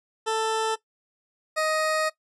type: tone pair in turn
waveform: 20% pulse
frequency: 442.4 / 625.6 Hz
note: A4 / D#5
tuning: +9 / +9 cents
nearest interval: tritone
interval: 600 cents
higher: second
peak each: -18 dBFS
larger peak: neither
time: 0.26-0.76 / 1.56-2.1 s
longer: second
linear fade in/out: 20 ms
effects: noise-tail reverb RT60 0.1 s tail -17 dB re dry + resampled to 24000 Hz